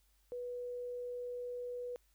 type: tone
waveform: sine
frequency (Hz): 490.1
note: B4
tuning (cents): -13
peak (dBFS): -39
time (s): 0.32-1.96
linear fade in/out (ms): 0
effects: added 50 Hz sine -70 dBFS peak until 2.14 s + white hiss -75 dBFS RMS until 2.14 s